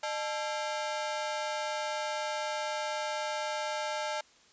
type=ring-modulated tone; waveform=sawtooth; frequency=740 Hz; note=F#5; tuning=in tune; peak=-25 dBFS; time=0.03-4.21 s; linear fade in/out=5 ms; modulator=132 Hz; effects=white hiss -61 dBFS RMS until 4.52 s + resampled to 16000 Hz